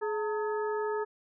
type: harmonic tone with a mistuned harmonic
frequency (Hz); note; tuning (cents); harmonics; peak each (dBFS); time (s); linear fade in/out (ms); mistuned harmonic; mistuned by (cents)
423.7; G#4; +35; 1 / 2 / 3 / 4; -30 / -36 / -40 / -42; 0.01-1.05; 20; 2; +110
effects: none